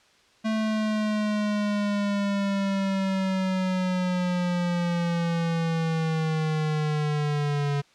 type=linear sweep; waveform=square; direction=down; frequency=220 to 142.2 Hz; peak=-24 dBFS; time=0.44-7.82 s; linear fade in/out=20 ms; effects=white hiss -59 dBFS RMS until 7.94 s + low-pass 5000 Hz 12 dB/octave